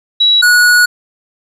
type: tone pair in turn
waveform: sine / square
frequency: 3900 / 1460.8 Hz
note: B7 / F#6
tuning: -23 / -23 cents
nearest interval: octave + perfect fourth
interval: 1700 cents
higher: first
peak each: -6 dBFS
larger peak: neither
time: 0.2-0.42 / 0.42-0.86 s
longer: second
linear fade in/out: 10 ms
effects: resampled to 32000 Hz + 8-bit

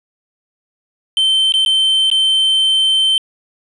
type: tone with dropouts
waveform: triangle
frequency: 3100 Hz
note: G7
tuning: 20 cents flat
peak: -9 dBFS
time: 1.17-3.18 s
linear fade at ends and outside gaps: 1 ms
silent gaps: 1.522-1.539 / 1.65-1.661 / 2.101-2.114 s
effects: resampled to 24000 Hz + 8-bit

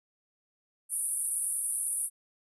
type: band-pass noise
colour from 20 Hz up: pink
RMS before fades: -32 dBFS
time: 0.89-2.1 s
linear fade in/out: 50 ms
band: 9100 to 11000 Hz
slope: 96 dB/octave
effects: none

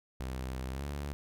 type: tone with pitch glide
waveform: sawtooth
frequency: 64.5 to 71.57 Hz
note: C2 to D2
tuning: -24 to -44 cents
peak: -32 dBFS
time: 0.2-1.13 s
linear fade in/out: 0 ms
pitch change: +180 cents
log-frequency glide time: 0.71-0.85 s
effects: none

